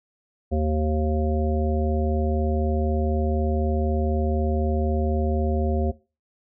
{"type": "harmonic tone", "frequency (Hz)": 77, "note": "D#2", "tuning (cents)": -17, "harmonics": [1, 3, 5, 7, 9], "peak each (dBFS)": [-22, -27, -29, -30, -32], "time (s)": [0.51, 5.92], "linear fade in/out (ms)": 20, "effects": ["noise-tail reverb RT60 0.3 s tail -19 dB re dry"]}